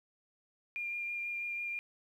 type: tone with vibrato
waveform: sine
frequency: 2402 Hz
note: D7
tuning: 38 cents sharp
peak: -35 dBFS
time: 0.76-1.79 s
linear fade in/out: 0 ms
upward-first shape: sine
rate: 6.1 Hz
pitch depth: 11 cents each way
effects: 11-bit